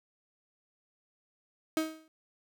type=tone with exponential decay; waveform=35% pulse; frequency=316.7 Hz; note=D#4; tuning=31 cents sharp; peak=-23 dBFS; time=1.77-2.08 s; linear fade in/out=1 ms; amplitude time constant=67 ms; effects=none